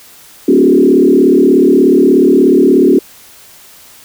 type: tone with frequency modulation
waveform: sine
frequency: 321.6 Hz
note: E4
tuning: 43 cents flat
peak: -4 dBFS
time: 0.48-2.99 s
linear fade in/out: 5 ms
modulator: 36.7 Hz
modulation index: 2.3
effects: white hiss -39 dBFS RMS until 4.04 s